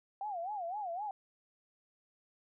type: tone with vibrato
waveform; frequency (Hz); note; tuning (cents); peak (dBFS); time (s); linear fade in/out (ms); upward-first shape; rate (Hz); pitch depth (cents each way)
sine; 757; F#5; +39; -36; 0.21-1.11; 2; sine; 3.9; 210
effects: none